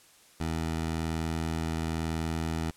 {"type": "tone", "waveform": "15% pulse", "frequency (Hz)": 81, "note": "E2", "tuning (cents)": -30, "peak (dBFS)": -23, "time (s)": [0.4, 2.71], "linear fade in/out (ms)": 5, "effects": ["white hiss -58 dBFS RMS until 2.76 s", "low-pass 11000 Hz 12 dB/octave"]}